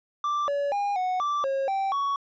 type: tone with pitch steps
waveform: triangle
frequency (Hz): 1175 / 569 / 811 / 737 / 1169 / 542 / 779 / 1119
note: D6 / C#5 / G#5 / F#5 / D6 / C#5 / G5 / C#6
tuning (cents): +1 / +45 / -41 / -7 / -8 / -39 / -11 / +16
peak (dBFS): -22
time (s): 0.24-2.16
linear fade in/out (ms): 2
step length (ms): 240
effects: resampled to 16000 Hz